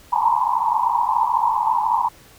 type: band-pass noise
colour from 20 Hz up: white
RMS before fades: -19 dBFS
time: 0.12-2.09 s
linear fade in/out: 10 ms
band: 870 to 1000 Hz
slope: 96 dB/octave
effects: pink hiss -48 dBFS RMS until 2.38 s